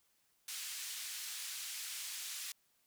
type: band-pass noise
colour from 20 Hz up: white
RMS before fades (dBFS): -44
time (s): 0.48-2.52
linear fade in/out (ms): 2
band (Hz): 2100 to 9600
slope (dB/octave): 12
effects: white hiss -75 dBFS RMS until 2.86 s